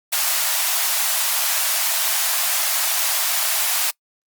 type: high-pass noise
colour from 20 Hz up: white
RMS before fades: -20 dBFS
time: 0.12-3.91 s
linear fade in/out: 10 ms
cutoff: 600 Hz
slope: 96 dB/octave
effects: noise-tail reverb RT60 0.1 s tail -24 dB re dry + Opus 48 kbps